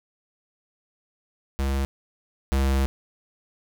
square tone pair in turn, 68 / 67.41 Hz, C#2 / C#2, -33 / -48 cents, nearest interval unison, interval 15 cents, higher first, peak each -23 / -20 dBFS, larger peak second, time 1.59-1.85 / 2.52-2.86 s, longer second, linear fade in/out 0 ms, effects none

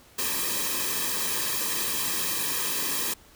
white noise with comb filter, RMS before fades -28 dBFS, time 0.18-3.14 s, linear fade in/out 10 ms, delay 1.4 ms, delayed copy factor -0.8, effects pink hiss -54 dBFS RMS until 3.35 s

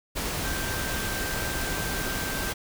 sine tone in noise, 1568 Hz, G6, in tune, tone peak -35 dBFS, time 0.43-2.53 s, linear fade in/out 20 ms, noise pink, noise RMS -30 dBFS, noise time 0.15-2.54 s, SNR -8 dB, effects none

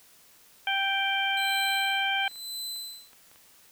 harmonic tone, 784 Hz, G5, in tune, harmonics 1 / 2 / 3 / 4, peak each -30 / -30 / -30 / -30 dBFS, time 0.67-2.28 s, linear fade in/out 2 ms
sawtooth tone with tremolo, 4031 Hz, B7, 35 cents sharp, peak -30 dBFS, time 1.37-3.12 s, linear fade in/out 2 ms, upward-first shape sine, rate 0.98 Hz, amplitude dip 100%
clicks, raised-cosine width 0.3 ms, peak -39 dBFS, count 11, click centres 1.528 / 1.712 / 2.051 / 2.165 / 2.264 / 2.314 / 2.358 / 2.761 / 3.132 / 3.315 / 3.359 s
effects white hiss -57 dBFS RMS until 3.71 s

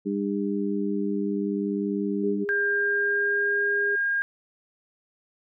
harmonic tone, 100.6 Hz, G2, 45 cents sharp, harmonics 2 / 3 / 4, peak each -27 / -29 / -30 dBFS, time 0.05-2.45 s, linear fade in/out 20 ms
sine tone, 407.3 Hz, G#4, 34 cents flat, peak -28 dBFS, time 2.23-3.96 s, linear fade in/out 10 ms
sine tone with pitch glide, 1600 to 1617.7 Hz, G6 to G#6, +35 to -46 cents, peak -22 dBFS, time 2.49-4.22 s, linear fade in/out 0 ms, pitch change +19 cents, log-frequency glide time 2.65-3.63 s
effects none

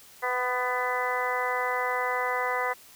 harmonic tone with a mistuned harmonic, 250 Hz, B3, 21 cents sharp, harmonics 2 / 3 / 4 / 5 / 6 / 7 / 8, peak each -32 / -33 / -31 / -34 / -37 / -36 / -32 dBFS, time 0.22-2.74 s, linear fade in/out 20 ms, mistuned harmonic 5, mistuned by -25 cents, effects white hiss -52 dBFS RMS until 2.95 s

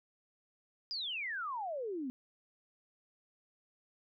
sine exponential sweep, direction down, 5030 to 244 Hz, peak -36 dBFS, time 0.91-2.1 s, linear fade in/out 0 ms, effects none

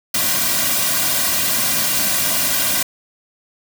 white noise with comb filter, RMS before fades -18 dBFS, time 0.14-2.83 s, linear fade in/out 5 ms, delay 2.3 ms, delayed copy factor -0.95, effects none

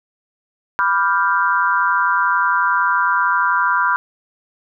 sine chord, G dominant seventh, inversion first, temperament equal, 987.8 / 1174.7 / 1396.9 / 1568 Hz, B5 / D6 / F6 / G6, 0 / 0 / 0 / 0 cents, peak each -18 / -21 / -18 / -21 dBFS, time 0.79-3.96 s, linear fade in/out 0 ms, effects none

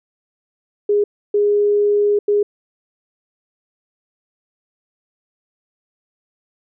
sine tone bursts at uneven times, 412.1 Hz, G#4, 13 cents flat, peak -12 dBFS, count 3, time 0.89-1.04 / 1.34-2.19 / 2.28-2.43 s, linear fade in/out 5 ms, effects none

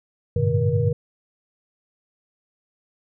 sine tone cluster, 96.9 / 106.8 / 122.3 / 149.2 / 477.1 Hz, G2 / G#2 / B2 / D3 / A#4, -20 / +49 / -16 / +28 / +40 cents, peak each -24 dBFS, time 0.36-0.93 s, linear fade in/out 5 ms, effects none

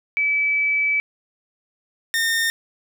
sine / sawtooth tone pair in turn, 2300 / 1825.5 Hz, D7 / A#6, -37 / -37 cents, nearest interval major third, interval 400 cents, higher first, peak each -17 / -15 dBFS, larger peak second, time 0.17-1 / 2.14-2.5 s, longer first, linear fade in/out 0 ms, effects none

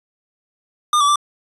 square tone with pitch steps, 1210 / 1149 / 1174 Hz, D#6 / D6 / D6, -49 / -38 / -1 cents, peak -13 dBFS, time 0.93-1.158 s, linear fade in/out 2 ms, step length 76 ms, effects resampled to 24000 Hz

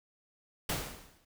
pink noise with exponential decay, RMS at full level -30 dBFS, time 0.69-1.25 s, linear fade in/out 5 ms, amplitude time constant 120 ms, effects none

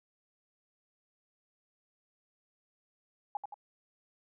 sine tone with echo, 823 Hz, G#5, 16 cents flat, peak -31 dBFS, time 3.35-3.37 s, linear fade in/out 2 ms, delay 86 ms, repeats 2, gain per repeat -5 dB, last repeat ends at 3.542 s, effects none

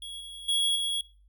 square tone with level steps, 3331 Hz, G#7, 4 cents sharp, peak -38 / -41 / -24 / -28 dBFS, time 0.02-1.01 s, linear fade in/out 2 ms, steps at 0.2 / 0.48 / 0.75 s, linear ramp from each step 10 ms, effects noise-tail reverb RT60 0.4 s tail -21 dB re dry + added 50 Hz sine -56 dBFS peak until 1.28 s

